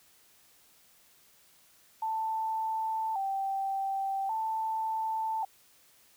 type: tone with vibrato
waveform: sine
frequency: 830.6 Hz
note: G#5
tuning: in tune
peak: -29 dBFS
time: 2.02-5.45 s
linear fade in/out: 5 ms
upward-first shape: square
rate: 0.44 Hz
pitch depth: 110 cents each way
effects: white hiss -62 dBFS RMS until 6.16 s